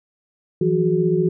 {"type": "tone cluster", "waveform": "sine", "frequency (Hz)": [163.2, 178.5, 367.9, 418.7], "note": ["E3", "F3", "F#4", "G#4"], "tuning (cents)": [-17, 38, -10, 14], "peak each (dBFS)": [-21, -24, -18, -25], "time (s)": [0.61, 1.29], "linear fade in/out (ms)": 5, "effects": []}